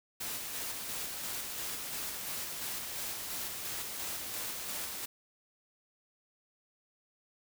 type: noise with tremolo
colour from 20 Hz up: white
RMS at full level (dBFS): -38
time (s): 0.2-5.06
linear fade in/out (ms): 10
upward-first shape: square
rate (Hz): 2.9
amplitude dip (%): 25
effects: none